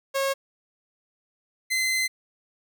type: tone pair in turn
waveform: sawtooth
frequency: 545 / 2058 Hz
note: C#5 / C7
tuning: -29 / -29 cents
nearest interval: octave + major seventh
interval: 2300 cents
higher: second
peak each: -19 dBFS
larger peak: neither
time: 0.14-0.34 / 1.7-2.08 s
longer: second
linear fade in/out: 20 ms
effects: none